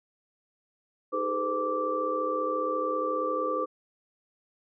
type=tone cluster; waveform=sine; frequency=312.7 / 403.3 / 438 / 509 / 1168 Hz; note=D#4 / G4 / A4 / C5 / D6; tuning=+9 / +49 / -8 / -48 / -10 cents; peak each=-36 / -37 / -36 / -30 / -30 dBFS; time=1.12-3.66 s; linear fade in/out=20 ms; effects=none

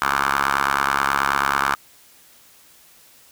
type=ring-modulated tone; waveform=10% pulse; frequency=69.3 Hz; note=C#2; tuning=in tune; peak=-7 dBFS; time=0.02-1.75 s; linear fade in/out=0 ms; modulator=1240 Hz; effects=white hiss -51 dBFS RMS until 3.31 s

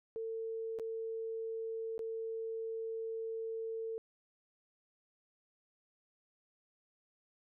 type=tone with dropouts; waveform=sine; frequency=450 Hz; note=A4; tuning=39 cents sharp; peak=-37 dBFS; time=0.16-3.98 s; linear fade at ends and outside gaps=0 ms; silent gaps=0.788-0.797 / 1.98-1.992 s; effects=none

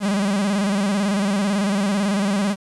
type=tone with vibrato; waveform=45% pulse; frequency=200 Hz; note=G3; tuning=35 cents sharp; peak=-18 dBFS; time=0-2.56 s; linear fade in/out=50 ms; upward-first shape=square; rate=18 Hz; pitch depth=67 cents each way; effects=resampled to 24000 Hz + 8-bit

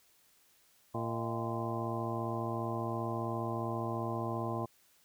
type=harmonic tone with a mistuned harmonic; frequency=114.9 Hz; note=A#2; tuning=25 cents flat; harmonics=1 / 2 / 3 / 4 / 5 / 6 / 7 / 8 / 9; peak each=-38 / -41 / -40 / -45 / -43 / -43 / -44 / -52 / -41 dBFS; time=0.94-4.66 s; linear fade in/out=10 ms; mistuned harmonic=5; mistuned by=+94 cents; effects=white hiss -67 dBFS RMS until 5.04 s

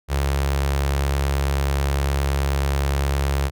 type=tone with notch filter; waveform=sawtooth; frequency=69.5 Hz; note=C#2; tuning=5 cents sharp; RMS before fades=-21 dBFS; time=0.08-3.51 s; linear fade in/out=50 ms; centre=240 Hz; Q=1.2; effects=none

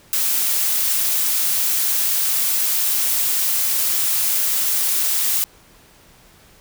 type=noise; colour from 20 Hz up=blue; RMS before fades=-19 dBFS; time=0.13-5.44 s; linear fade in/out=0 ms; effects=pink hiss -50 dBFS RMS until 6.6 s

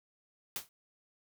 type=noise with exponential decay; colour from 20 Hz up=white; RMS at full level=-33 dBFS; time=0.56-0.69 s; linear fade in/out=1 ms; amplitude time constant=27 ms; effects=none

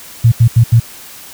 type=tone bursts at uneven times; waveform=sine; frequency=116 Hz; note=A#2; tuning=8 cents flat; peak=-3 dBFS; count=4; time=0.24-0.32 / 0.4-0.48 / 0.56-0.64 / 0.72-0.8 s; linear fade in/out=10 ms; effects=white hiss -34 dBFS RMS until 1.33 s

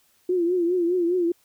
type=tone with vibrato; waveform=sine; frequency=351.7 Hz; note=F4; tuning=12 cents sharp; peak=-19 dBFS; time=0.29-1.32 s; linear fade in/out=5 ms; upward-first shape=triangle; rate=4.9 Hz; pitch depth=100 cents each way; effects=white hiss -63 dBFS RMS until 1.44 s

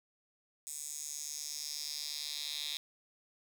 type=tone with high-pass filter sweep; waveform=10% pulse; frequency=148.3 Hz; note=D3; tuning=17 cents sharp; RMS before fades=-41 dBFS; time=0.67-2.77 s; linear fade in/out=0 ms; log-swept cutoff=7800 to 3700 Hz; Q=3.4; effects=none

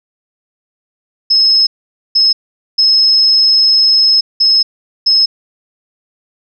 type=tone bursts at uneven times; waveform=sine; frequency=5180 Hz; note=E8; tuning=31 cents flat; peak=-6 dBFS; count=5; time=1.3-1.67 / 2.15-2.33 / 2.78-4.21 / 4.4-4.63 / 5.06-5.26 s; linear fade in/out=10 ms; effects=none

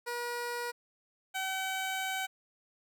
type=tone pair in turn; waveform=15% pulse; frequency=480 / 762 Hz; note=B4 / G5; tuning=-49 / -49 cents; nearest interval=minor sixth; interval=800 cents; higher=second; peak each=-28 / -26 dBFS; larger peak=second; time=0.06-0.72 / 1.34-2.27 s; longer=second; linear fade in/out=20 ms; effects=none

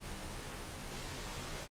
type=noise with comb filter; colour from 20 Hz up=pink; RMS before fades=-43 dBFS; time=0-1.68 s; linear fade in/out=50 ms; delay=18 ms; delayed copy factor=-0.8; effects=low-pass 9000 Hz 12 dB/octave + Opus 32 kbps

